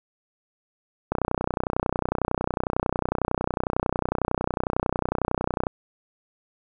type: click train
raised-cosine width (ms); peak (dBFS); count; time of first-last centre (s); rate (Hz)
1; -9; 142; 1.12-5.668; 31
effects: none